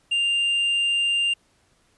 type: tone with tanh clipping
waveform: sine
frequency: 2794 Hz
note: F7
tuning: in tune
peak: -20 dBFS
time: 0.11-1.34 s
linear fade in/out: 10 ms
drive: 3 dB
effects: pink hiss -63 dBFS RMS until 1.97 s + resampled to 24000 Hz